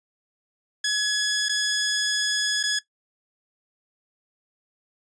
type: tone with dropouts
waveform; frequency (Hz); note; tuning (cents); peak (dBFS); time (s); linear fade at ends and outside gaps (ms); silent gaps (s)
15% pulse; 1686; G#6; +26; -15; 0.84-2.79; 5; 1.486-1.493 / 2.63-2.636
effects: noise-tail reverb RT60 0.1 s tail -17 dB re dry + resampled to 22050 Hz